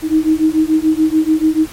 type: beating tone pair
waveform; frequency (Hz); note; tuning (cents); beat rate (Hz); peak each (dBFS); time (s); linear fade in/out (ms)
sine; 311.1 / 318; D#4 / D#4; 0 / +38; 6.9; -13; 0.02-1.67; 50
effects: pink hiss -35 dBFS RMS until 1.72 s + MP3 64 kbps